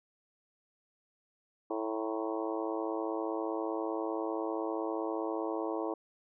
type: harmonic tone with a mistuned harmonic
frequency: 110 Hz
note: A2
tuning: in tune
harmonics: 3 / 4 / 5 / 6 / 7 / 8 / 9 / 10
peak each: -36 / -38 / -40 / -42 / -43 / -44 / -45 / -46 dBFS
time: 1.7-5.94 s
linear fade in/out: 5 ms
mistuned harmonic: 8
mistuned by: +67 cents
effects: none